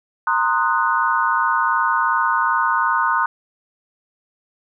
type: chord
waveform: sine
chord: C half-diminished seventh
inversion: third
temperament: equal with one note detuned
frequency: 923.8 / 1046.5 / 1244.5 / 1480 Hz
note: Bb5 / C6 / Eb6 / Gb6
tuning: -16 / 0 / 0 / 0 cents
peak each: -21 dBFS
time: 0.27-3.26 s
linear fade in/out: 2 ms
effects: none